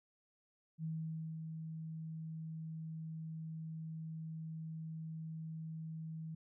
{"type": "tone with ADSR envelope", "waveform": "sine", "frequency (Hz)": 160.1, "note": "D#3", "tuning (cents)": 50, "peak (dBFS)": -37, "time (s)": [0.78, 6.35], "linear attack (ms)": 59, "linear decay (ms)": 540, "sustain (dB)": -5, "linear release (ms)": 7, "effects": []}